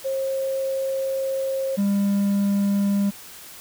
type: tone pair in turn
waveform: sine / triangle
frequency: 536 / 200.3 Hz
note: C5 / G3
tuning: +42 / +38 cents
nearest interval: octave + perfect fourth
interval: 1704 cents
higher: first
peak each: -22 / -16 dBFS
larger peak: second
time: 0.04-1.77 / 1.77-3.11 s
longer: first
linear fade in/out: 20 ms
effects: white hiss -42 dBFS RMS until 3.6 s